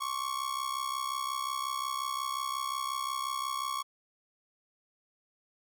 45% pulse ring-modulated tone, 1108.7 Hz, C#6, in tune, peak -29 dBFS, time 0-3.83 s, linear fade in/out 20 ms, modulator 32.8 Hz, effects none

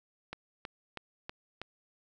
click train, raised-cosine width 0.3 ms, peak -23 dBFS, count 5, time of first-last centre 0.33-1.616 s, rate 3.11 Hz, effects none

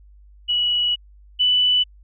sine tone pair in turn, 2931 / 2982 Hz, F#7 / F#7, -17 / +13 cents, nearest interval unison, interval 30 cents, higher second, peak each -17 / -14 dBFS, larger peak second, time 0.48-0.96 / 1.39-1.84 s, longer first, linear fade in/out 20 ms, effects added 50 Hz sine -45 dBFS peak until 2.03 s

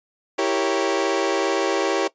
30% pulse chord, E diminished seventh, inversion none, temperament equal, 329.6 / 392 / 466.2 / 554.4 Hz, E4 / G4 / Bb4 / Db5, 0 / 0 / 0 / 0 cents, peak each -23 / -21 / -24 / -22 dBFS, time 0.38-2.08 s, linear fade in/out 10 ms, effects noise-tail reverb RT60 0.1 s tail -18 dB re dry + resampled to 16000 Hz

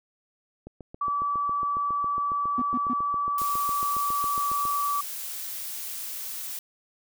click train, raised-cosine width 2 ms, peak -27 dBFS, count 30, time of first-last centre 0.67-4.654 s, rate 7.28 Hz
sine tone, 1152 Hz, D6, 34 cents flat, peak -24 dBFS, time 1.01-5.01 s, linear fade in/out 5 ms
triangle tone bursts, 249.3 Hz, B3, 16 cents sharp, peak -25 dBFS, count 3, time 2.58-2.934 s, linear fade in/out 2 ms, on 38 ms, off 120 ms
blue noise, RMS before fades -35 dBFS, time 3.38-6.59 s, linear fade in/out 2 ms
effects none

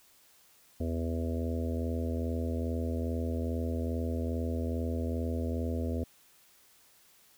harmonic tone, 82.41 Hz, E2, in tune, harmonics 1 / 3 / 4 / 5 / 6 / 7 / 8, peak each -32 / -35 / -44 / -42 / -41 / -45 / -45 dBFS, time 0.8-6.04 s, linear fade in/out 5 ms, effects white hiss -62 dBFS RMS until 7.37 s

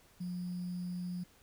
sine tone with sample-and-hold, 178.6 Hz, F3, 39 cents sharp, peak -36 dBFS, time 0.2-1.24 s, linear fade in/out 10 ms, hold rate 4900 Hz, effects pink hiss -64 dBFS RMS until 1.42 s

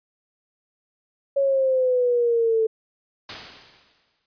sine exponential sweep, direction down, 557 to 439.9 Hz, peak -17 dBFS, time 1.36-2.67 s, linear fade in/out 10 ms
white noise with exponential decay, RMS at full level -31 dBFS, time 3.29-4.26 s, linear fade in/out 2 ms, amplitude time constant 210 ms
effects resampled to 11025 Hz

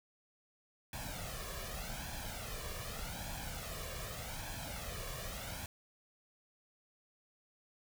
pink noise with flanger, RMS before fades -43 dBFS, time 0.93-5.66 s, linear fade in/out 2 ms, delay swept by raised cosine 1.2 to 1.76 ms, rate 0.84 Hz, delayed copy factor +0.7, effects none

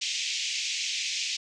pink band-pass noise, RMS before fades -31 dBFS, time 0.01-1.37 s, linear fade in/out 10 ms, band 2300 to 7000 Hz, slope 48 dB/octave, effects none

